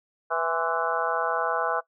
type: harmonic tone with a mistuned harmonic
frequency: 164.81 Hz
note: E3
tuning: in tune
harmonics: 3 / 4 / 5 / 6 / 7 / 8 / 9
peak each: -31 / -29 / -31 / -32 / -32 / -31 / -31 dBFS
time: 0.3-1.81 s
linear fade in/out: 20 ms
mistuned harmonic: 6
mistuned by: +76 cents
effects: noise-tail reverb RT60 0.1 s tail -19 dB re dry